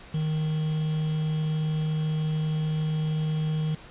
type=tone with quantisation; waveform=triangle; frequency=155.56 Hz; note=D#3; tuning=in tune; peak=-22 dBFS; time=0.14-3.75 s; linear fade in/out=5 ms; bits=7; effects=pink hiss -47 dBFS RMS until 3.9 s + resampled to 8000 Hz